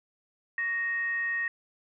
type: tone with frequency modulation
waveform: sine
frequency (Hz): 1864.7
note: A#6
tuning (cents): 0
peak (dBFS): -27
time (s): 0.58-1.48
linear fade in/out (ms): 2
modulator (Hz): 737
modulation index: 0.25
effects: none